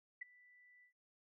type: tone with ADSR envelope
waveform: sine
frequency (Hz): 1978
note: B6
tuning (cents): +2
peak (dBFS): -40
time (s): 0.21-0.93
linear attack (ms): 10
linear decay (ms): 12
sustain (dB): -23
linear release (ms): 100
effects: none